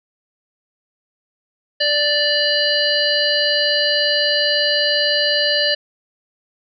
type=harmonic tone; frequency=587.3 Hz; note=D5; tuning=in tune; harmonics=1 / 3 / 5 / 7 / 8; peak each=-21 / -21 / -21 / -21 / -21 dBFS; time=1.8-5.75 s; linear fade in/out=10 ms; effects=none